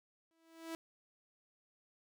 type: tone with exponential growth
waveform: sawtooth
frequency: 327.5 Hz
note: E4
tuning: 11 cents flat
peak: -35 dBFS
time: 0.31-0.75 s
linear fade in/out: 0 ms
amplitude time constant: 94 ms
effects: none